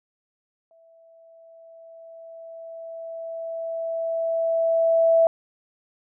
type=tone with exponential growth; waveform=sine; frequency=659.3 Hz; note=E5; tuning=in tune; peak=-13 dBFS; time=0.71-5.27 s; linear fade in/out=1 ms; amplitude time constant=990 ms; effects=none